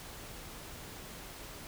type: silence
effects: pink hiss -47 dBFS RMS until 1.67 s